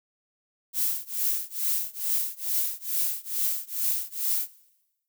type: noise with tremolo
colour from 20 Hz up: violet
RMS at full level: -24 dBFS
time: 0.73-4.48 s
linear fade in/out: 50 ms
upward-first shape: triangle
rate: 2.3 Hz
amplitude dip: 100%
effects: noise-tail reverb RT60 1.0 s tail -21 dB re dry